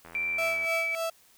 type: click train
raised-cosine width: 0.5 ms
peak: -31 dBFS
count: 51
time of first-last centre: 0.05-0.647 s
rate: 83.8 Hz
type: tone with pitch glide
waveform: sine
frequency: 2349 to 2301 Hz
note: D7 to D7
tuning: 0 to -36 cents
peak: -27 dBFS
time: 0.15-0.95 s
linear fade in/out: 0 ms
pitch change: -36 cents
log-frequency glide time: 0.31-0.6 s
type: tone with tremolo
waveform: 35% pulse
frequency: 659.3 Hz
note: E5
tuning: in tune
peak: -26 dBFS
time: 0.38-1.1 s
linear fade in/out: 5 ms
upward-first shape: sine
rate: 3.4 Hz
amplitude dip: 80%
effects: white hiss -60 dBFS RMS until 1.37 s